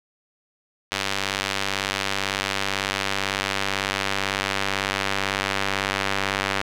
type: tone with band-pass filter sweep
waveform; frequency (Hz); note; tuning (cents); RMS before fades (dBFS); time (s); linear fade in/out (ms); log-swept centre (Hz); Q
square; 49; G1; 0; -26; 0.91-6.62; 10; 3300 to 2200; 0.8
effects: none